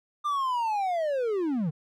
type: linear sweep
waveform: triangle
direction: down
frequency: 1204 to 140.4 Hz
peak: -23 dBFS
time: 0.24-1.71 s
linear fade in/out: 20 ms
effects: none